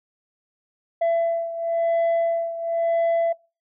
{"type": "beating tone pair", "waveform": "sine", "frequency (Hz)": [670, 670.97], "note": ["E5", "E5"], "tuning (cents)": [28, 30], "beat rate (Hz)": 0.97, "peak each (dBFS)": [-19, -23], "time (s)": [1.01, 3.33], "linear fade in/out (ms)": 10, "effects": ["noise-tail reverb RT60 0.3 s tail -24 dB re dry", "tanh soft clip ceiling -17 dBFS"]}